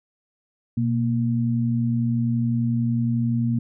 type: tone pair together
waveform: sine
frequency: 121.82 / 233.1 Hz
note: B2 / A#3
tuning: -23 / 0 cents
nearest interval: major seventh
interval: 1123 cents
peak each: -22 dBFS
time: 0.77-3.59 s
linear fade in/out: 5 ms
effects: none